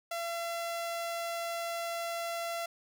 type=tone; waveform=sawtooth; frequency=678 Hz; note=E5; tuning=49 cents sharp; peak=-30 dBFS; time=0.11-2.66 s; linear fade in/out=5 ms; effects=none